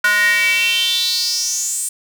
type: tone with high-pass filter sweep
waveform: square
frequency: 207.7 Hz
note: G#3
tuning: in tune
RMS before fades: -17 dBFS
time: 0.04-1.89 s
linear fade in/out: 5 ms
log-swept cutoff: 1500 to 8700 Hz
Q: 6.4
effects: none